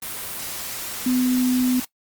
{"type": "tone in noise", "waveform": "sine", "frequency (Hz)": 252.2, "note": "B3", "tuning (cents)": 36, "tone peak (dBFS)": -17, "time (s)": [1.06, 1.8], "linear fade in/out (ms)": 5, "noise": "white", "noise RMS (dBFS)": -31, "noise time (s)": [0.02, 1.85], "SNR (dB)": 11, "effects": ["noise-tail reverb RT60 0.1 s tail -19 dB re dry", "Opus 32 kbps"]}